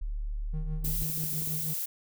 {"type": "tone", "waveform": "sine", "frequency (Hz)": 36.89, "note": "D1", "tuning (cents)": 9, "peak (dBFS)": -30, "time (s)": [0.01, 1.04], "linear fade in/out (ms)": 10}
{"type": "tone with tremolo", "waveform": "triangle", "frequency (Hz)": 155.56, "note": "D#3", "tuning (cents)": 0, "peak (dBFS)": -30, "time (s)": [0.53, 1.74], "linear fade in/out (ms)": 10, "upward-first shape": "triangle", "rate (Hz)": 6.2, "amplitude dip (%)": 75}
{"type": "noise", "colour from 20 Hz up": "violet", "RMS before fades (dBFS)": -33, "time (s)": [0.84, 1.86], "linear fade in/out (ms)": 10}
{"type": "clicks", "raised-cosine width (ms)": 3, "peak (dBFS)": -31, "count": 9, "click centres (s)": [0.846, 0.878, 1.021, 1.098, 1.177, 1.238, 1.332, 1.421, 1.475]}
{"effects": []}